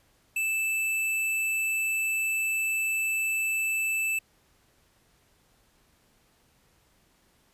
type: tone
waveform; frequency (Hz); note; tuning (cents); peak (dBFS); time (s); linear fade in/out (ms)
square; 2637; E7; 0; -26; 0.36-4.19; 5
effects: pink hiss -65 dBFS RMS until 7.53 s + resampled to 32000 Hz

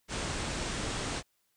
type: low-pass noise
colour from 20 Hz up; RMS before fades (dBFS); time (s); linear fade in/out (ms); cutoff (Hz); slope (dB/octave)
pink; -35; 0.08-1.23; 50; 9200; 96
effects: white hiss -75 dBFS RMS until 1.56 s

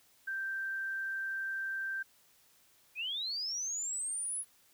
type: tone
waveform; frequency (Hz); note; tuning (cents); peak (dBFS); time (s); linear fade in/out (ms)
sine; 1568; G6; 0; -34; 0.27-2.03; 10
type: linear sweep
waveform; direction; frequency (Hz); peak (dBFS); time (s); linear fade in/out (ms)
sine; up; 2392 to 10548; -34; 2.95-4.45; 50
effects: white hiss -66 dBFS RMS until 4.73 s

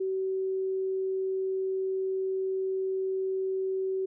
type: tone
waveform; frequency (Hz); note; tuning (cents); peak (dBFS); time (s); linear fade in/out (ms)
sine; 380.4; F#4; +48; -27; 0-4.06; 10
effects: none

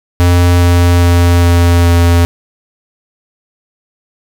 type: tone with pitch steps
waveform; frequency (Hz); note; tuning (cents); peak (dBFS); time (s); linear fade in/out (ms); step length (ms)
square; 87.9 / 87.39 / 86.89 / 86.39 / 85.89; F2 / F2 / F2 / F2 / F2; +12 / +2 / -8 / -18 / -28; -6; 0.2-2.25; 0; 410
effects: none

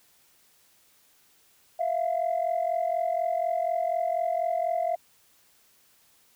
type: tone pair together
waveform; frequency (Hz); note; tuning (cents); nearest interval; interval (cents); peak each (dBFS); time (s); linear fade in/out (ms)
sine; 659.3 / 703.4; E5 / F5; 0 / +12; minor second; 112; -26; 1.79-4.96; 10
effects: tanh soft clip ceiling -19 dBFS + white hiss -62 dBFS RMS until 6.35 s

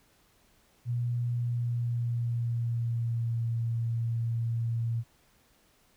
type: tone with pitch glide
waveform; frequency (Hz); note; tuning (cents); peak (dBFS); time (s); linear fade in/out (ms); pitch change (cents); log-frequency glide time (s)
sine; 120.4 to 115.83; B2 to A#2; -44 to -11; -27; 0.85-5.04; 50; -67; 1.29-3.46
effects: pink hiss -65 dBFS RMS until 5.96 s

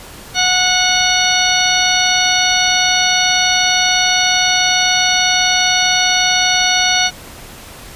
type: harmonic tone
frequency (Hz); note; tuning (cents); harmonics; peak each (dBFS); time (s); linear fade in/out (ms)
733; F#5; -16; 1 / 2 / 3 / 4 / 5 / 6 / 8; -19 / -19 / -19 / -19 / -19 / -19 / -19; 0.34-7.11; 50
effects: pink hiss -35 dBFS RMS until 7.95 s + resampled to 32000 Hz

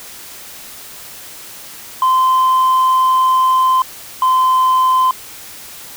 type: tone pair in turn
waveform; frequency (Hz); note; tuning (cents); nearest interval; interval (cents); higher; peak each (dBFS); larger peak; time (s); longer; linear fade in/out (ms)
sine; 1035 / 1031.1; C6 / C6; -19 / -26; unison; 7; first; -7; neither; 2.02-3.82 / 4.22-5.11; first; 2
effects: tanh soft clip ceiling -8 dBFS + white hiss -34 dBFS RMS until 5.96 s

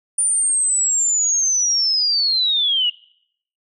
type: linear sweep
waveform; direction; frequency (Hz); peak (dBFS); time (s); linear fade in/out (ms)
sine; down; 9320 to 2841; -15; 0.18-2.9; 5
effects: noise-tail reverb RT60 0.7 s tail -23 dB re dry

